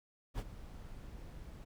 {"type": "noise with ADSR envelope", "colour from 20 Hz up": "brown", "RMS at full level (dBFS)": -35, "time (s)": [0.34, 1.65], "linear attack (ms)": 50, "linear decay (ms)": 41, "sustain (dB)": -14, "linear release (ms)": 17, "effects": []}